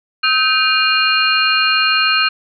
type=tone cluster; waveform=sine; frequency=1279 / 1552 / 2445 / 2817 / 4216 Hz; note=D#6 / G6 / D#7 / F7 / C8; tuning=+47 / -18 / -31 / +14 / +12 cents; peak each=-18 dBFS; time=0.23-2.29 s; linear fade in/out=10 ms; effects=none